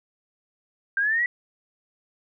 sine linear sweep, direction up, 1568 to 1975.5 Hz, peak -20 dBFS, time 0.97-1.26 s, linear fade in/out 2 ms, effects none

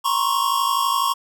square tone cluster, 944 / 1060 / 1112 Hz, A#5 / C6 / C#6, +22 / +22 / +5 cents, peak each -26 / -23 / -22 dBFS, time 0.04-1.14 s, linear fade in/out 20 ms, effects none

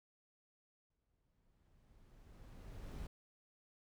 brown noise with exponential growth, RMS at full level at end -45 dBFS, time 0.9-3.07 s, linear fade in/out 5 ms, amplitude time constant 470 ms, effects none

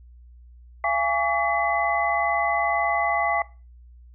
sine tone cluster, 683 / 825 / 1136 / 2016 Hz, F5 / G#5 / C#6 / B6, -39 / -12 / +42 / +35 cents, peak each -26 dBFS, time 0.84-3.42 s, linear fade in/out 2 ms, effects noise-tail reverb RT60 0.3 s tail -18 dB re dry + added 60 Hz sine -45 dBFS peak until 4.14 s

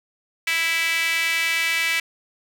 sawtooth tone with high-pass filter, 329.6 Hz, E4, in tune, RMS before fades -22 dBFS, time 0.47-2 s, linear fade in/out 5 ms, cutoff 2200 Hz, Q 4.5, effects none

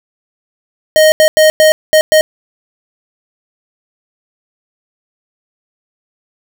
square tone bursts at uneven times, 622.3 Hz, D#5, in tune, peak -5 dBFS, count 6, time 0.96-1.12 / 1.2-1.28 / 1.37-1.5 / 1.6-1.72 / 1.93-2.01 / 2.12-2.21 s, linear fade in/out 0 ms, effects none

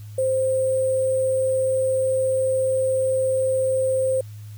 sine tone with sample-and-hold, 523 Hz, C5, 1 cent flat, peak -18 dBFS, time 0.18-4.21 s, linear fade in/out 5 ms, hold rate 8820 Hz, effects added 105 Hz sine -35 dBFS peak until 4.57 s + white hiss -54 dBFS RMS until 4.57 s

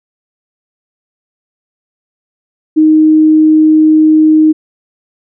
sine tone, 311.4 Hz, D#4, 2 cents sharp, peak -3 dBFS, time 2.76-4.53 s, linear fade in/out 20 ms, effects none

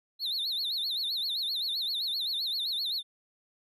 triangle tone with vibrato, 3951 Hz, B7, in tune, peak -28 dBFS, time 0.19-3.03 s, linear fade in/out 50 ms, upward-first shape sine, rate 7.7 Hz, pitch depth 190 cents each way, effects none

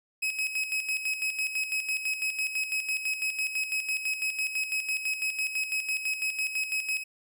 40% pulse tone with tremolo, 2553 Hz, D#7, 44 cents sharp, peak -25 dBFS, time 0.22-7.04 s, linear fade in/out 10 ms, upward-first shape square, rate 6 Hz, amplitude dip 60%, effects none

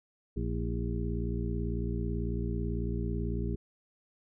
harmonic tone with a mistuned harmonic, 58.1 Hz, A#1, 5 cents flat, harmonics 1 / 2 / 3 / 4 / 6 / 7, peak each -33 / -36 / -38 / -39 / -41 / -41 dBFS, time 0.36-3.56 s, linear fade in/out 10 ms, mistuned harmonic 6, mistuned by -92 cents, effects none

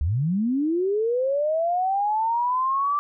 sine linear sweep, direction up, 65.41 to 1174.7 Hz, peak -20 dBFS, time 0.01-2.99 s, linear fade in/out 0 ms, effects none

